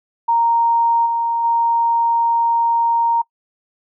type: tone with level steps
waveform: sine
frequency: 930 Hz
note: A#5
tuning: 4 cents flat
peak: -12 / -16 / -13 dBFS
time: 0.28-3.22 s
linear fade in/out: 10 ms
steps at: 1.05 / 1.43 s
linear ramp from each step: 20 ms
effects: noise-tail reverb RT60 0.1 s tail -24 dB re dry